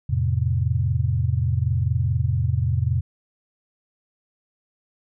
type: chord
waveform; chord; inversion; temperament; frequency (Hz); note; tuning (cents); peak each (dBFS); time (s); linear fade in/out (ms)
sine; F major; none; equal with one note detuned; 85.91 / 110 / 130.81; F2 / A2 / C3; -28 / 0 / 0; -23; 0.09-3.01; 10
effects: none